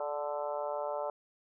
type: harmonic tone with a mistuned harmonic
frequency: 146.83 Hz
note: D3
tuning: in tune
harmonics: 3 / 4 / 5 / 6 / 7 / 8 / 9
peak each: -43 / -35 / -42 / -40 / -44 / -52 / -46 dBFS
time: 0-1.1 s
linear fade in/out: 2 ms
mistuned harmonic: 3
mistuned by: -28 cents
effects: none